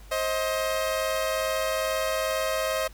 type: tone pair together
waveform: sawtooth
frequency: 529 / 631.3 Hz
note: C5 / D#5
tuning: +19 / +25 cents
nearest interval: minor third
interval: 306 cents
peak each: -25 / -23 dBFS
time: 0.11-2.88 s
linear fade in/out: 10 ms
effects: added 50 Hz sine -45 dBFS peak until 2.93 s + pink hiss -54 dBFS RMS until 2.93 s